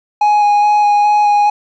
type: tone with vibrato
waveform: triangle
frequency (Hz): 830.6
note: G#5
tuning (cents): 0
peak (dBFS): -6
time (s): 0.21-1.5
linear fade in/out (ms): 5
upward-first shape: square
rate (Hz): 2.4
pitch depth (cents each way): 10
effects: resampled to 16000 Hz + 8-bit